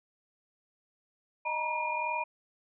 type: tone cluster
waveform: sine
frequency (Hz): 618 / 914 / 956 / 2421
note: D#5 / A#5 / A#5 / D#7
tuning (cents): -12 / -34 / +43 / -48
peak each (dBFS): -39 / -38 / -32 / -35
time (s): 1.45-2.24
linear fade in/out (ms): 10
effects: none